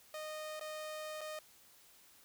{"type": "tone with dropouts", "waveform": "sawtooth", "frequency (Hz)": 617, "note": "D#5", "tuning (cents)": -15, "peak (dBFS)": -38, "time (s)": [0.14, 1.39], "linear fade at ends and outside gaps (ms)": 2, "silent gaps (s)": [[0.596, 0.61], [1.209, 1.213]], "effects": ["white hiss -63 dBFS RMS until 2.24 s"]}